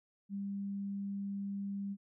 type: tone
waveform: sine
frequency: 199 Hz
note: G3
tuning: 26 cents sharp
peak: -36 dBFS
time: 0.29-1.97 s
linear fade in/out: 50 ms
effects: none